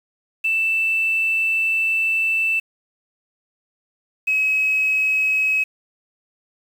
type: tone pair in turn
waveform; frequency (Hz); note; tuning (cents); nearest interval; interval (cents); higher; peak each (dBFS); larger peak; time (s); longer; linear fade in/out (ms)
sine; 2654 / 2557; E7 / D#7; +11 / +47; minor second; 64; first; -16 / -15; second; 0.44-2.6 / 4.27-5.64; first; 10
effects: tanh soft clip ceiling -12 dBFS + 7-bit